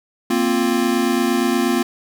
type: chord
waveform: square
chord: Bb suspended second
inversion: none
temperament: equal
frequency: 233.1 / 261.6 / 349.2 Hz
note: Bb3 / C4 / F4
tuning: 0 / 0 / 0 cents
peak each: -21 dBFS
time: 0.3-1.83 s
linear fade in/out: 5 ms
effects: none